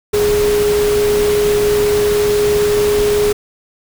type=tone in noise; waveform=sine; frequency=415.6 Hz; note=G#4; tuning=1 cent sharp; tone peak=-11 dBFS; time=0.13-3.33 s; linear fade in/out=10 ms; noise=pink; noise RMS=-22 dBFS; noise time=0.13-3.33 s; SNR=+8 dB; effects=none